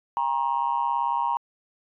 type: tone with amplitude modulation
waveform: sine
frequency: 943 Hz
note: A#5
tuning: 20 cents sharp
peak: -17 dBFS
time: 0.17-1.37 s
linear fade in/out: 0 ms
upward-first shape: sine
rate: 138 Hz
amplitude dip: 100%
effects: tanh soft clip ceiling -14 dBFS